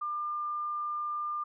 sine tone, 1199 Hz, D6, 36 cents sharp, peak -31 dBFS, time 0.01-1.44 s, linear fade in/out 10 ms, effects none

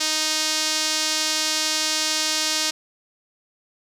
sawtooth tone with band-pass filter, 311.1 Hz, D#4, in tune, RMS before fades -23 dBFS, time 0-2.71 s, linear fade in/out 10 ms, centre 5300 Hz, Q 1.7, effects none

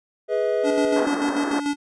triangle chord, G# minor, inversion none, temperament equal with one note detuned, 415.3 / 493.9 / 638.6 Hz, G#4 / B4 / D#5, 0 / 0 / +45 cents, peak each -22 dBFS, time 0.28-1.08 s, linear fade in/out 50 ms
square tone with tremolo, 287.9 Hz, D4, 34 cents flat, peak -21 dBFS, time 0.63-1.76 s, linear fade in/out 50 ms, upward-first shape square, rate 6.8 Hz, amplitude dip 50%
pink band-pass noise, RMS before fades -28 dBFS, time 0.96-1.6 s, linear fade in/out 2 ms, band 230 to 1700 Hz, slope 48 dB/octave
effects resampled to 22050 Hz

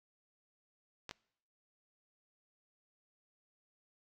clicks, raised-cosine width 0.2 ms, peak -25 dBFS, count 2, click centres 1.093 / 1.111 s, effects noise-tail reverb RT60 0.7 s tail -24 dB re dry

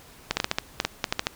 clicks, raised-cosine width 0.2 ms, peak -5 dBFS, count 12, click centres 0.31 / 0.37 / 0.401 / 0.444 / 0.514 / 0.585 / 0.801 / 0.85 / 1.042 / 1.125 / 1.194 / 1.269 s, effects pink hiss -50 dBFS RMS until 1.35 s

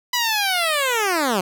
10% pulse linear sweep, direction down, 995 to 174.61 Hz, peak -10 dBFS, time 0.13-1.41 s, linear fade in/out 5 ms, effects none

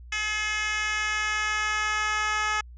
10% pulse tone with high-pass filter sweep, 425.9 Hz, G#4, 44 cents sharp, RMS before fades -27 dBFS, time 0.12-2.61 s, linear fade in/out 5 ms, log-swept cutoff 2100 to 1100 Hz, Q 1.4, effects added 60 Hz sine -42 dBFS peak until 2.77 s + resampled to 16000 Hz

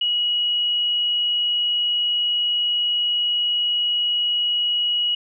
sine tone, 2910 Hz, F#7, 29 cents flat, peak -18 dBFS, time 0.01-5.15 s, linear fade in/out 5 ms, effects none

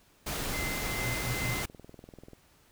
pink noise, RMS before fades -34 dBFS, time 0.26-1.66 s, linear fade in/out 10 ms
sine tone with tremolo, 2067 Hz, C7, 22 cents flat, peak -34 dBFS, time 0.53-1.63 s, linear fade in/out 10 ms, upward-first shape triangle, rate 2.4 Hz, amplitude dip 55%
sine tone bursts, 120.8 Hz, B2, 38 cents flat, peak -32 dBFS, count 3, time 1.04-1.548 s, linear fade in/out 20 ms, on 110 ms, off 89 ms
click train, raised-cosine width 2 ms, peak -34 dBFS, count 23, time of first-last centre 1.26-2.333 s, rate 20.5 Hz
effects pink hiss -63 dBFS RMS until 2.71 s

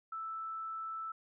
sine tone, 1319 Hz, E6, 1 cent sharp, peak -38 dBFS, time 0.12-1.12 s, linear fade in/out 5 ms, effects none

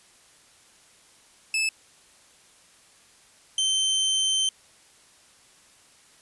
sawtooth tone pair in turn, 2617 / 3104 Hz, E7 / G7, -13 / -18 cents, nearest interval minor third, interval 295 cents, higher second, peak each -19 / -18 dBFS, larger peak second, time 1.54-1.69 / 3.58-4.49 s, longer second, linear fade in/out 2 ms, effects white hiss -56 dBFS RMS until 6.21 s + resampled to 24000 Hz

